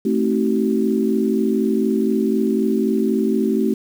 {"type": "chord", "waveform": "sine", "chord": "A diminished seventh", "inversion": "none", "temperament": "just", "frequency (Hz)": [220, 264, 316.8, 380.2], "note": ["A3", "C4", "Eb4", "Gb4"], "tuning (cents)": [0, 16, 31, 47], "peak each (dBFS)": [-19, -22, -24, -21], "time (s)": [0.05, 3.74], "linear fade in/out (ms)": 5, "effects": ["7-bit"]}